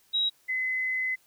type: tone pair in turn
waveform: sine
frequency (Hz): 3837 / 2033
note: A#7 / B6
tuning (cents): +49 / +50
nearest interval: major seventh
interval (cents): 1099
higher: first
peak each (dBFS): -23 / -26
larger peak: first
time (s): 0.13-0.3 / 0.48-1.16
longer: second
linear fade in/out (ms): 20
effects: white hiss -64 dBFS RMS until 1.26 s